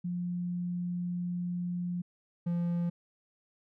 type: tone pair in turn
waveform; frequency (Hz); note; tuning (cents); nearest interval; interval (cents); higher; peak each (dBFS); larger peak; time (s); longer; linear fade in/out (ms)
sine / triangle; 176.6 / 172.47; F3 / F3; +20 / -21; unison; 41; first; -31 / -26; second; 0.04-2.02 / 2.46-2.9; first; 10
effects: none